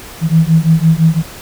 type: beating tone pair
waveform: sine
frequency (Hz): 159 / 164.9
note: D#3 / E3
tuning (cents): +38 / +1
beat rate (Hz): 5.9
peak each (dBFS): -10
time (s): 0.21-1.23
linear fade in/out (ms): 50
effects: pink hiss -32 dBFS RMS until 1.41 s